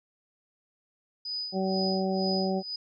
sine tone with tremolo, 4978 Hz, D#8, in tune, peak -30 dBFS, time 1.25-2.76 s, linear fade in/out 5 ms, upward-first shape sine, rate 2.1 Hz, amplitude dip 90%
harmonic tone, 190.1 Hz, F#3, 47 cents sharp, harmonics 1 / 2 / 3 / 4, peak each -28 / -31 / -33 / -34 dBFS, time 1.52-2.63 s, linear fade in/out 50 ms
effects none

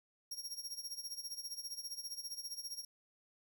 sawtooth tone with tremolo, 5588 Hz, F8, in tune, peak -37 dBFS, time 0.31-2.85 s, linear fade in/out 5 ms, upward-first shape sine, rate 15 Hz, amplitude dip 80%, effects none

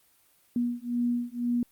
sine beating tone pair, 239.9 / 241.9 Hz, A#3 / B3, +50 / -36 cents, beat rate 2 Hz, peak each -29 dBFS, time 0.56-1.63 s, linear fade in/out 2 ms, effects white hiss -64 dBFS RMS until 1.71 s + Opus 32 kbps

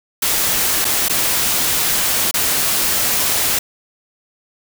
white noise with dropouts, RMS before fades -17 dBFS, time 0.22-3.59 s, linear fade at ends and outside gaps 5 ms, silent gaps 0.846-0.85 / 1.085-1.095 / 2.312-2.34 s, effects none

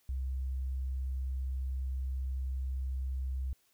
sine tone, 65.41 Hz, C2, in tune, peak -32 dBFS, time 0.09-3.53 s, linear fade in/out 0 ms, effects white hiss -71 dBFS RMS until 3.73 s

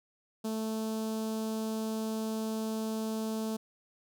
sawtooth tone with notch filter, 220 Hz, A3, in tune, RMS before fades -34 dBFS, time 0.44-3.57 s, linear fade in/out 10 ms, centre 2000 Hz, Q 0.61, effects none

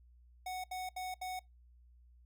square tone bursts, 740 Hz, F#5, in tune, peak -39 dBFS, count 4, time 0.46-1.393 s, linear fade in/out 5 ms, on 180 ms, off 71 ms, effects noise-tail reverb RT60 0.2 s tail -24 dB re dry + added 60 Hz sine -59 dBFS peak until 2.25 s

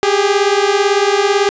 sawtooth beating tone pair, 393.8 / 411.8 Hz, G4 / G#4, +8 / -15 cents, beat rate 18 Hz, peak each -10 dBFS, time 0.03-1.49 s, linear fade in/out 0 ms, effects resampled to 16000 Hz + 7-bit

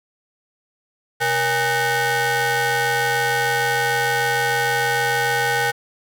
25% pulse ring-modulated tone, 343.8 Hz, F4, 27 cents flat, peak -11 dBFS, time 1.2-5.72 s, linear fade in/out 20 ms, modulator 1160 Hz, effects none

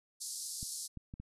white band-pass noise, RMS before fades -42 dBFS, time 0.2-0.88 s, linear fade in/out 20 ms, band 4300 to 11000 Hz, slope 48 dB/octave
clicks, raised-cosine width 5 ms, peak -32 dBFS, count 4, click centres 0.629 / 0.973 / 1.139 / 1.2 s
effects resampled to 32000 Hz

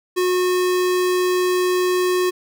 square tone, 363.5 Hz, F#4, 31 cents flat, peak -17 dBFS, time 0.16-2.31 s, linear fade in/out 20 ms, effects none

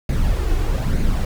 brown noise with flanger, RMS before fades -18 dBFS, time 0.09-1.25 s, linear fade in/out 2 ms, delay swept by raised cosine 0.45 to 2.75 ms, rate 1.1 Hz, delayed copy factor +0.5, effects none

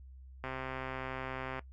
click train, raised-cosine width 0.5 ms, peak -24 dBFS, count 152, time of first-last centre 0.44-1.593 s, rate 131 Hz, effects noise-tail reverb RT60 0.1 s tail -19 dB re dry + added 65 Hz sine -49 dBFS peak until 1.72 s

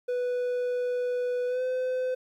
triangle tone with pitch glide, 493.9 to 509.8 Hz, B4 to C5, 0 to -45 cents, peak -24 dBFS, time 0.08-2.15 s, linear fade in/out 10 ms, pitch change +55 cents, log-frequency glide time 1.47-1.62 s, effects 11-bit

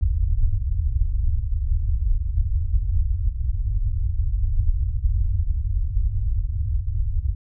pink low-pass noise, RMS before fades -21 dBFS, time 0.01-7.35 s, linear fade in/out 2 ms, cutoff 100 Hz, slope 48 dB/octave, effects none

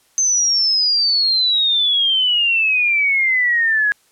sine exponential sweep, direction down, 6272 to 1660 Hz, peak -13 dBFS, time 0.18-3.92 s, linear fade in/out 0 ms, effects white hiss -57 dBFS RMS until 4.11 s + low-pass 12000 Hz 12 dB/octave

